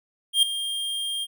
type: tone with ADSR envelope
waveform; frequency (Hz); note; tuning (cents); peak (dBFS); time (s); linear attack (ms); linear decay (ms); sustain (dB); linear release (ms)
square; 3208; G7; +39; -14; 0.33-1.27; 97; 5; -13; 40
effects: none